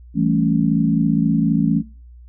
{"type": "chord", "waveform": "sine", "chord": "A dominant seventh", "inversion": "second", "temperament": "equal", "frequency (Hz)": [164.81, 196, 220, 277.2], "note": ["E3", "G3", "A3", "C#4"], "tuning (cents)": [0, 0, 0, 0], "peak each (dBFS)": [-19, -24, -19, -20], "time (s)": [0.14, 1.83], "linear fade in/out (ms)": 50, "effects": ["noise-tail reverb RT60 0.4 s tail -22 dB re dry", "added 60 Hz sine -39 dBFS peak until 2.28 s"]}